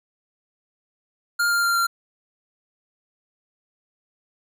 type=tone with pitch steps; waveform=square; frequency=1407 / 1397.3 / 1387.6 / 1378 Hz; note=F6 / F6 / F6 / F6; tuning=+12 / 0 / -12 / -24 cents; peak=-19 dBFS; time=1.39-1.87 s; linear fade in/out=10 ms; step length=120 ms; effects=none